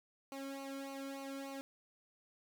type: tone with flanger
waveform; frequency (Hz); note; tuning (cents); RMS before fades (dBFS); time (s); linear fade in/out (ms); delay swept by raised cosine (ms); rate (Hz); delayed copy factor
sawtooth; 273.4; C#4; -24; -45; 0.32-1.61; 0; 0.57 to 1.13; 3.4; -0.9
effects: none